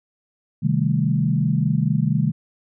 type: chord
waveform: sine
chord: A half-diminished seventh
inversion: first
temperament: equal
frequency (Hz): 130.81 / 155.56 / 196 / 220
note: C3 / Eb3 / G3 / A3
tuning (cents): 0 / 0 / 0 / 0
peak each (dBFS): -22 / -20 / -24 / -25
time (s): 0.62-2.32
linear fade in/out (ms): 20
effects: none